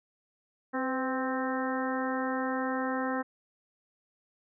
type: harmonic tone with a mistuned harmonic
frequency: 261.6 Hz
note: C4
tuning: in tune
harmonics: 1 / 2 / 3 / 4 / 5 / 6 / 7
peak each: -32 / -35 / -37 / -38 / -39 / -40 / -40 dBFS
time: 0.73-3.23 s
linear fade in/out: 20 ms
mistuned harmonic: 2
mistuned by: -36 cents
effects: none